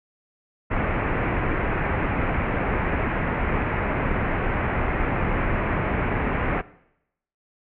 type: low-pass noise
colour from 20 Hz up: pink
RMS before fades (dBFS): -24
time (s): 0.7-6.62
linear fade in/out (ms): 20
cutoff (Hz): 2400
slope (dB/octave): 48
effects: noise-tail reverb RT60 0.8 s tail -19 dB re dry